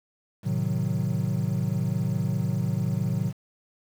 triangle chord, A diminished seventh, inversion none, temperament equal, 110 / 130.81 / 155.56 / 185 Hz, A2 / C3 / Eb3 / Gb3, 0 / 0 / 0 / 0 cents, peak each -27 dBFS, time 0.43-3.33 s, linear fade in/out 50 ms, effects tanh soft clip ceiling -12 dBFS + 8-bit

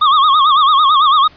square tone with vibrato, 1164 Hz, D6, 16 cents flat, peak -8 dBFS, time 0.01-1.28 s, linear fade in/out 10 ms, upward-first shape sine, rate 9 Hz, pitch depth 140 cents each way, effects pink hiss -44 dBFS RMS until 1.36 s + resampled to 11025 Hz

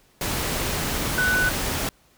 sine tone in noise, 1492 Hz, F#6, 14 cents sharp, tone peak -19 dBFS, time 1.18-1.49 s, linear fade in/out 2 ms, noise pink, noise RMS -26 dBFS, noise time 0.21-1.89 s, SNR +4 dB, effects pink hiss -59 dBFS RMS until 2.17 s

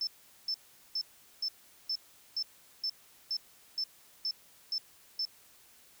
sine tone bursts, 5290 Hz, E8, 5 cents sharp, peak -30 dBFS, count 12, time 0.01-5.252 s, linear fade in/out 2 ms, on 61 ms, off 410 ms, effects white hiss -60 dBFS RMS until 6 s

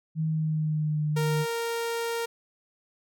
sine tone with pitch glide, 158.2 to 151.14 Hz, D#3 to D#3, +29 to -50 cents, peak -24 dBFS, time 0.15-1.46 s, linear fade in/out 50 ms, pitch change -79 cents, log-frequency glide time 0.27-1.05 s
sawtooth tone, 464.1 Hz, A#4, 8 cents flat, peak -24 dBFS, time 1.16-2.26 s, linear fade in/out 10 ms
effects none

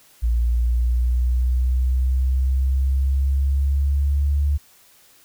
sine linear sweep, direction up, 58 to 72.3 Hz, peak -16 dBFS, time 0.22-4.58 s, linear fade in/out 20 ms, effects white hiss -53 dBFS RMS until 5.24 s

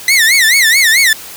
sawtooth tone with vibrato, 1975.5 Hz, B6, in tune, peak -3 dBFS, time 0.08-1.13 s, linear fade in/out 2 ms, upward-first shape sine, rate 4.6 Hz, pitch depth 210 cents each way, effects white hiss -30 dBFS RMS until 1.36 s

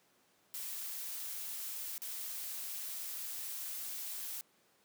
blue noise with dropouts, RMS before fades -42 dBFS, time 0.54-4.41 s, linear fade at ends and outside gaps 0 ms, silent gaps 1.98-2.019 s, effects pink hiss -70 dBFS RMS until 4.84 s + high-pass 200 Hz 12 dB/octave

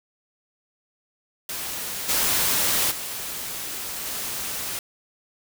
white noise with level steps, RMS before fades -31 / -22 / -32 / -30 dBFS, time 1.49-4.79 s, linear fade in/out 2 ms, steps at 2.08 / 2.9 / 4.04 s, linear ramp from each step 20 ms, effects none

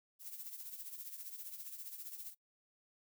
violet noise with tremolo, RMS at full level -45 dBFS, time 0.19-2.35 s, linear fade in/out 50 ms, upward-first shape triangle, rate 15 Hz, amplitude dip 70%, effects noise-tail reverb RT60 0.1 s tail -21 dB re dry

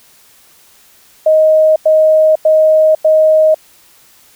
sine tone bursts, 626 Hz, D#5, 10 cents sharp, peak -5 dBFS, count 4, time 1.26-3.545 s, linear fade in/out 5 ms, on 500 ms, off 95 ms, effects white hiss -46 dBFS RMS until 4.35 s

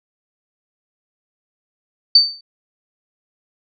sine tone with exponential decay, 4572 Hz, D8, 47 cents flat, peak -3 dBFS, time 2.15-2.41 s, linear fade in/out 5 ms, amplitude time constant 55 ms, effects none

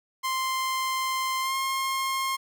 sawtooth tone with pitch glide, 1046.5 to 1067.9 Hz, C6 to C6, 0 to +35 cents, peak -22 dBFS, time 0.23-2.37 s, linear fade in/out 20 ms, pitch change +35 cents, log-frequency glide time 1.4-1.55 s, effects none

